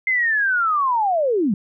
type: linear sweep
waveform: sine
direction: down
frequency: 2098 to 176.8 Hz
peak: -16 dBFS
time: 0.07-1.54 s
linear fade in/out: 2 ms
effects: none